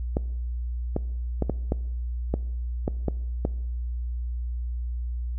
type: clicks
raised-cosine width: 2 ms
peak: -11 dBFS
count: 9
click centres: 0.169 / 0.964 / 1.423 / 1.497 / 1.721 / 2.34 / 2.879 / 3.083 / 3.451 s
effects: noise-tail reverb RT60 0.9 s tail -21 dB re dry + added 60 Hz sine -27 dBFS peak until 5.38 s